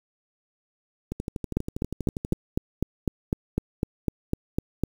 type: two click trains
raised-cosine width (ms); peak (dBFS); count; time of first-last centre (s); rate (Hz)
3; -17 / -10; 16 / 14; 1.12-2.33 / 1.57-4.836; 12.4 / 3.98
effects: 7-bit